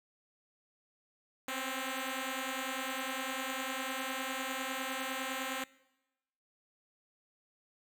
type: beating tone pair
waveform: 5% pulse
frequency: 258.4 / 268.3 Hz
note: C4 / C4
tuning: -21 / +44 cents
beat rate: 9.9 Hz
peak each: -27 dBFS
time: 1.48-5.64 s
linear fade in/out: 2 ms
effects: noise-tail reverb RT60 1.0 s tail -22 dB re dry